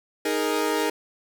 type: chord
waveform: sawtooth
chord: D# suspended fourth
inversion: none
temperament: equal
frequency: 311.1 / 415.3 / 466.2 Hz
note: D#4 / G#4 / A#4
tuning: 0 / 0 / 0 cents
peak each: -23 dBFS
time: 0.25-0.9 s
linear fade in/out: 5 ms
effects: none